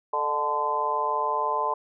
harmonic tone with a mistuned harmonic, 146.5 Hz, D3, 4 cents flat, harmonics 3 / 4 / 5 / 6 / 7, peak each -33 / -32 / -36 / -28 / -26 dBFS, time 0.13-1.74 s, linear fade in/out 5 ms, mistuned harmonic 4, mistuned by +48 cents, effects none

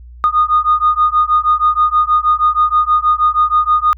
sine beating tone pair, 1227 / 1233.3 Hz, D#6 / D#6, -25 / -16 cents, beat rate 6.3 Hz, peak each -12 dBFS, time 0.24-3.93 s, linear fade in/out 0 ms, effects tanh soft clip ceiling -3 dBFS + added 60 Hz sine -33 dBFS peak until 3.97 s

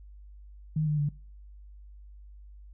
sine tone with pitch steps, 155.2 / 150.43 / 145.81 Hz, D#3 / D3 / D3, -4 / +42 / -12 cents, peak -24 dBFS, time 0.76-1.09 s, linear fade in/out 5 ms, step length 110 ms, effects noise-tail reverb RT60 0.4 s tail -22 dB re dry + added 50 Hz sine -46 dBFS peak until 2.73 s

